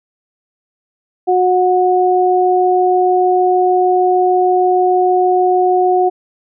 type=tone pair together; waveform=sine; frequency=365.3 / 730.6 Hz; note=F#4 / F#5; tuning=-22 / -22 cents; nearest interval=octave; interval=1200 cents; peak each=-12 dBFS; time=1.27-6.1 s; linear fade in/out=20 ms; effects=none